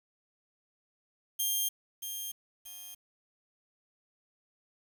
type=tone with echo; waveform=5% pulse; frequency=3200 Hz; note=G7; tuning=35 cents sharp; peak=-20 dBFS; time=1.39-1.69 s; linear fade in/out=10 ms; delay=630 ms; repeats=2; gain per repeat=-8 dB; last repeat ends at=2.95 s; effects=9-bit